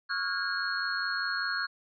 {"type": "tone cluster", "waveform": "sine", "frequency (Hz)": [1112, 1354, 1439, 1628, 4293], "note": ["C#6", "E6", "F#6", "G#6", "C8"], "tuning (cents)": [5, 46, -49, -35, 44], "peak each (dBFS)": [-39, -39, -33, -33, -36], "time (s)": [0.09, 1.67], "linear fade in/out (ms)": 20, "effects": []}